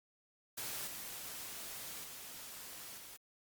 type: noise with level steps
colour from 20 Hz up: white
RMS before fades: -42 / -46 / -49 / -52 dBFS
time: 0.57-3.17 s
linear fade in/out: 10 ms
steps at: 0.87 / 2.04 / 2.98 s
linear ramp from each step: 2 ms
effects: Opus 48 kbps